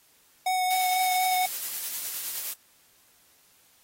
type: tone with vibrato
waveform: square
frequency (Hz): 740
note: F#5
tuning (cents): 0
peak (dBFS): -24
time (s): 0.46-1.46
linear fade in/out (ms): 5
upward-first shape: triangle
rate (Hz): 4.1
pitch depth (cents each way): 16
type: noise with tremolo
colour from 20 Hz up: blue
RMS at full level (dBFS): -31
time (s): 0.7-2.54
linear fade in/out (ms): 10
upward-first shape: sine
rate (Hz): 9.7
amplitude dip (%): 30
effects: white hiss -61 dBFS RMS until 3.83 s + AAC 48 kbps